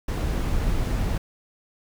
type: noise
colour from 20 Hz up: brown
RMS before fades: -24 dBFS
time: 0.08-1.18 s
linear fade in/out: 5 ms
effects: none